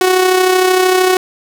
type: tone with amplitude modulation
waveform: sawtooth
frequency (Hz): 370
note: F#4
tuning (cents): 0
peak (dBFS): -3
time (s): 0.01-1.17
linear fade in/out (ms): 2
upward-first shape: sine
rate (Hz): 33.1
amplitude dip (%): 45
effects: none